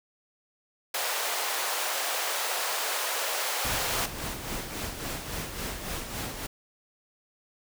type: high-pass noise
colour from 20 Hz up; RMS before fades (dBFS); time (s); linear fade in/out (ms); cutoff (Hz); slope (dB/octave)
pink; -30; 0.94-4.06; 5; 540; 24
type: noise with tremolo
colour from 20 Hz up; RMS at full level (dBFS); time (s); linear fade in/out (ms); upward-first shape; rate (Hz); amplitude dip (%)
pink; -33; 3.64-6.47; 10; sine; 3.6; 50
effects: none